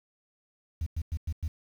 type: tone bursts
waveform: sine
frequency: 79 Hz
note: D#2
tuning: 27 cents sharp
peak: -26 dBFS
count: 5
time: 0.81-1.48 s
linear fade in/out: 5 ms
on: 54 ms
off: 100 ms
effects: tanh soft clip ceiling -25 dBFS + 9-bit